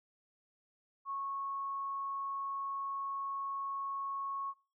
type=tone; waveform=sine; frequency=1100 Hz; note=C#6; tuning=14 cents flat; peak=-36 dBFS; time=1.05-4.54 s; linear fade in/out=50 ms; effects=noise-tail reverb RT60 0.3 s tail -21 dB re dry